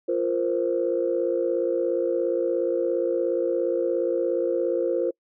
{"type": "chord", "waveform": "sine", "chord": "F suspended fourth", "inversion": "none", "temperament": "equal with one note detuned", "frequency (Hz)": [347.4, 466.2, 523.3], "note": ["F4", "Bb4", "C5"], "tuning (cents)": [-9, 0, 0], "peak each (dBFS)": [-25, -26, -25], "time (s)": [0.08, 5.11], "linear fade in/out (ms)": 10, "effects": ["noise-tail reverb RT60 0.1 s tail -26 dB re dry", "tanh soft clip ceiling -12 dBFS"]}